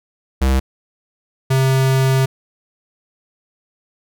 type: tone pair in turn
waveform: square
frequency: 66 / 132.73 Hz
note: C2 / C3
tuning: +16 / +25 cents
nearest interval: octave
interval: 1209 cents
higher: second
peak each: -13 dBFS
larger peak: neither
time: 0.41-0.6 / 1.5-2.26 s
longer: second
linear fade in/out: 10 ms
effects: none